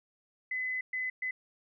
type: tone bursts at uneven times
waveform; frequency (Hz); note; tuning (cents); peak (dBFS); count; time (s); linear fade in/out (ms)
sine; 2020; B6; +39; -31; 3; 0.51-0.81 / 0.93-1.1 / 1.22-1.31; 5
effects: none